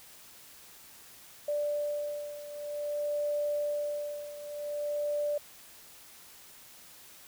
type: beating tone pair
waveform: sine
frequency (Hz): 587.3 / 587.82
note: D5 / D5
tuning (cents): 0 / +1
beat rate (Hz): 0.52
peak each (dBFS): -32 / -36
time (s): 1.48-5.38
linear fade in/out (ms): 5
effects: white hiss -53 dBFS RMS until 7.27 s